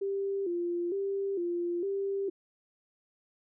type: tone with vibrato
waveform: sine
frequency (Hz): 370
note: F#4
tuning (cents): 0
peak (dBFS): -29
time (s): 0.01-2.3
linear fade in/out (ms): 10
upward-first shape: square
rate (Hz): 1.1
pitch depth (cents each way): 110
effects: none